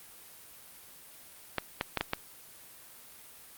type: clicks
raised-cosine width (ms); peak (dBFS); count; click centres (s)
0.3; -12; 5; 1.583 / 1.811 / 1.973 / 2.01 / 2.134
effects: white hiss -52 dBFS RMS until 3.57 s + Opus 32 kbps